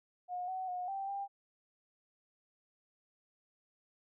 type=tone with pitch steps; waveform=sine; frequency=720 / 750 / 723 / 782 / 795 Hz; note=F#5 / F#5 / F#5 / G5 / G5; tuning=-47 / +23 / -40 / -4 / +24 cents; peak=-36 dBFS; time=0.28-1.28 s; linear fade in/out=50 ms; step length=200 ms; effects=none